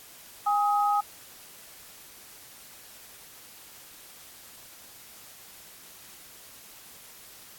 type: tone pair together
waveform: sine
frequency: 818.6 / 1261 Hz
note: G#5 / D#6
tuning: -25 / +23 cents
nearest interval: perfect fifth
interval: 748 cents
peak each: -23 / -26 dBFS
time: 0.46-1.01 s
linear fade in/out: 10 ms
effects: white hiss -49 dBFS RMS until 7.58 s + AAC 64 kbps